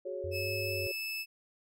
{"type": "chord", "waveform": "sine", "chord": "F# suspended second", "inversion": "none", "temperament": "equal", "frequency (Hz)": [370, 415.3, 554.4], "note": ["F#4", "G#4", "C#5"], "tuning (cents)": [0, 0, 0], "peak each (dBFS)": [-40, -42, -38], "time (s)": [0.05, 0.92], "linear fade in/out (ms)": 10}
{"type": "exponential two-way sweep", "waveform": "sine", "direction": "up then down", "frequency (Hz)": [87.31, 102.2, 93.4], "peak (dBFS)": -38, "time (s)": [0.24, 0.87], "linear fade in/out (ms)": 0, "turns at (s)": 0.55}
{"type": "tone with pitch glide", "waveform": "30% pulse", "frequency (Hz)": [2600, 2617], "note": ["E7", "E7"], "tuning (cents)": [-24, -13], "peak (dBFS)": -32, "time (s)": [0.31, 1.26], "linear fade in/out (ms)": 50, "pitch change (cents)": 11, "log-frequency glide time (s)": [0.63, 0.71]}
{"effects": []}